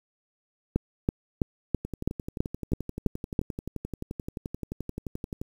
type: two click trains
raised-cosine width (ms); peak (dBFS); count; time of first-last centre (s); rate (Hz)
3; -10 / -20; 9 / 42; 0.76-3.392 / 1.85-5.415; 3.04 / 11.5
effects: 8-bit